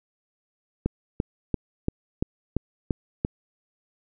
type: click train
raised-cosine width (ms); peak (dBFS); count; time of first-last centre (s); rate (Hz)
3; -10; 8; 0.86-3.249; 2.93
effects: none